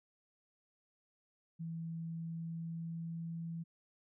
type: tone with pitch glide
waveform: sine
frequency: 164.7 to 166.13 Hz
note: E3 to E3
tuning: -1 to +14 cents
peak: -39 dBFS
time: 1.59-3.64 s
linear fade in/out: 20 ms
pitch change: +15 cents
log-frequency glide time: 1.99-3.33 s
effects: none